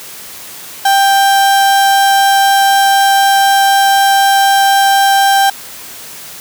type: tone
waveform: 35% pulse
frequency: 788 Hz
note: G5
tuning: 9 cents sharp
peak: -5 dBFS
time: 0.85-5.5 s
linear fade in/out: 5 ms
effects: white hiss -30 dBFS RMS until 6.4 s + high-pass 80 Hz 12 dB/octave